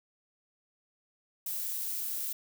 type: noise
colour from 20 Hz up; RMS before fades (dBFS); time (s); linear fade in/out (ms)
violet; -35; 1.46-2.33; 5
effects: none